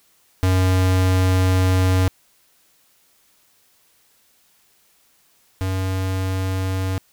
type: tone pair in turn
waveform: square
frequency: 93 / 94.3 Hz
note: F#2 / F#2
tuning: +9 / +33 cents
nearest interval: unison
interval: 24 cents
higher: second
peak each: -15 / -21 dBFS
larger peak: first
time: 0.43-2.08 / 5.61-6.98 s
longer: first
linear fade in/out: 0 ms
effects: white hiss -59 dBFS RMS until 7.12 s